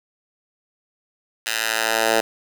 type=tone with high-pass filter sweep; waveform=10% pulse; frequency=112.1 Hz; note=A2; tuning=33 cents sharp; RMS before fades=-21 dBFS; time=1.46-2.21 s; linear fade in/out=10 ms; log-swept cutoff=2200 to 520 Hz; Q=0.91; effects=none